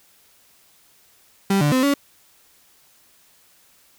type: tone with pitch steps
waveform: 35% pulse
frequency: 196.2 / 146.9 / 258.1 / 282.3 Hz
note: G3 / D3 / C4 / C#4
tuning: +2 / +1 / -23 / +32 cents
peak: -14 dBFS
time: 1.5-1.94 s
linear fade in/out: 5 ms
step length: 110 ms
effects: white hiss -56 dBFS RMS until 3.98 s